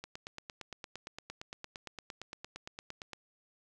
click train, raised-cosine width 0.2 ms, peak -25 dBFS, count 28, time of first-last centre 0.04-3.133 s, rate 8.73 Hz, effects none

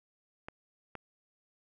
clicks, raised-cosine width 0.5 ms, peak -26 dBFS, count 2, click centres 0.485 / 0.953 s, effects 11-bit

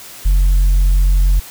sine tone with tanh clipping, 45.32 Hz, F#1, 35 cents flat, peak -9 dBFS, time 0.25-1.4 s, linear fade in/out 10 ms, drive 2 dB, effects white hiss -35 dBFS RMS until 1.5 s

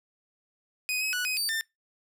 sawtooth tone with pitch steps, 2499 / 2552 / 1474 / 2515 / 4617 / 1795 Hz, D#7 / D#7 / F#6 / D#7 / D8 / A6, +7 / +43 / -7 / +18 / -30 / +34 cents, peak -24 dBFS, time 0.89-1.61 s, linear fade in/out 0 ms, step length 120 ms, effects noise-tail reverb RT60 0.2 s tail -25 dB re dry

